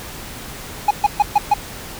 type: tone bursts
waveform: triangle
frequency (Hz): 830.6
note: G#5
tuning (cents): 0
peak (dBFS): -7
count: 5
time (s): 0.88-1.54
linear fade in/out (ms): 5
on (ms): 28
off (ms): 130
effects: pink hiss -33 dBFS RMS until 1.99 s